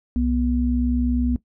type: tone pair together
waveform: sine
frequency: 64.5 / 244.1 Hz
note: C2 / B3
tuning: -24 / -20 cents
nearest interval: octave + major seventh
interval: 2304 cents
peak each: -22 / -20 dBFS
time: 0.16-1.36 s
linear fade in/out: 0 ms
effects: noise-tail reverb RT60 0.1 s tail -17 dB re dry